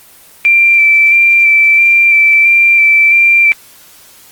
sine tone with vibrato, 2349 Hz, D7, in tune, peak -4 dBFS, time 0.45-3.52 s, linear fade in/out 0 ms, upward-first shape square, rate 1.5 Hz, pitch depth 15 cents each way, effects white hiss -40 dBFS RMS until 4.31 s + Opus 24 kbps

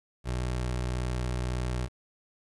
25% pulse tone, 61.8 Hz, B1, 2 cents sharp, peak -25 dBFS, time 0.24-1.89 s, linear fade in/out 50 ms, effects resampled to 24000 Hz + 9-bit

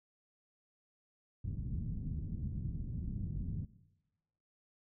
white low-pass noise, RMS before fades -39 dBFS, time 1.44-3.65 s, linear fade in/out 5 ms, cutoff 170 Hz, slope 24 dB/octave, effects noise-tail reverb RT60 1.0 s tail -18 dB re dry

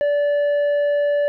sine tone with tanh clipping, 580 Hz, D5, 22 cents flat, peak -17 dBFS, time 0.01-1.28 s, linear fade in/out 0 ms, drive 6 dB, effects none

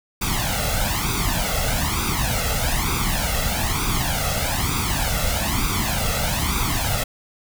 pink noise with flanger, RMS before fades -22 dBFS, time 0.21-7.04 s, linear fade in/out 10 ms, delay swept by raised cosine 0.83 to 1.51 ms, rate 1.1 Hz, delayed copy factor +0.8, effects none

